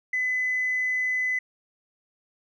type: tone with tanh clipping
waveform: triangle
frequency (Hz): 2012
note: B6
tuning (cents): +32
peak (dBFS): -23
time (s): 0.13-1.39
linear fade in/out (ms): 5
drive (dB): 4
effects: none